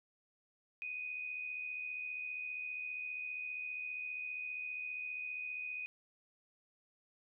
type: tone with amplitude modulation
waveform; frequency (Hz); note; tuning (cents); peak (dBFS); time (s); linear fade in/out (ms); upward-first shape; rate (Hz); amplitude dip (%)
sine; 2491; D#7; +1; -37; 0.82-5.86; 0; sine; 75; 50
effects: none